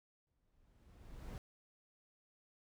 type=noise with exponential growth; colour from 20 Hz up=brown; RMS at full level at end=-44 dBFS; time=0.27-1.38 s; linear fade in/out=1 ms; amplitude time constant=240 ms; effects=none